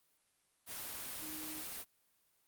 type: tone in noise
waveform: sine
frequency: 310 Hz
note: D#4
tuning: 6 cents flat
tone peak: -48 dBFS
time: 1.19-1.64 s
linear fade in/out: 50 ms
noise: white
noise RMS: -44 dBFS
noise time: 0.66-1.85 s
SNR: -7 dB
effects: white hiss -75 dBFS RMS until 2.47 s + Opus 32 kbps